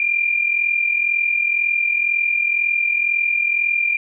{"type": "tone pair together", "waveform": "sine", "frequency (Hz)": [2385, 2427], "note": ["D7", "D#7"], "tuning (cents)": [26, -44], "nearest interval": "unison", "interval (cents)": 30, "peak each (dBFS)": [-17, -22], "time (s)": [0, 3.97], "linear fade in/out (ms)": 2, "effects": []}